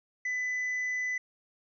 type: tone with tanh clipping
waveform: sine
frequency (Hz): 2000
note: B6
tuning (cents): +21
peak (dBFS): -30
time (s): 0.25-1.18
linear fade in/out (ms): 5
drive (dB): 3
effects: resampled to 16000 Hz